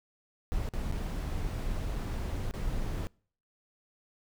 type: noise with dropouts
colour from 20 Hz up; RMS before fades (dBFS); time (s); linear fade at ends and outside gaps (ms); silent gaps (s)
brown; -33; 0.52-3.07; 0; 0.689-0.737 / 0.914-0.924 / 1.957-1.961 / 2.51-2.538
effects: noise-tail reverb RT60 0.5 s tail -26 dB re dry